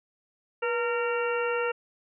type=harmonic tone with a mistuned harmonic; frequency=460 Hz; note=A#4; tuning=23 cents flat; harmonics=1 / 2 / 3 / 4 / 5 / 6; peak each=-27 / -35 / -32 / -39 / -40 / -36 dBFS; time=0.62-1.72 s; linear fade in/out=10 ms; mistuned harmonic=1; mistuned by=+76 cents; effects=none